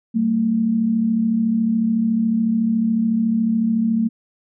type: tone pair together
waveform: sine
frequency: 192.3 / 226.2 Hz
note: G3 / A3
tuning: -33 / +48 cents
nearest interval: minor third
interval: 281 cents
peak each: -24 / -16 dBFS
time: 0.14-4.09 s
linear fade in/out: 20 ms
effects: none